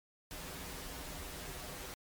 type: noise with comb filter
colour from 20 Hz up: pink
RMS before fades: -45 dBFS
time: 0.31-1.94 s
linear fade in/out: 0 ms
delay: 9.1 ms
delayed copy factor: -0.8
effects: MP3 96 kbps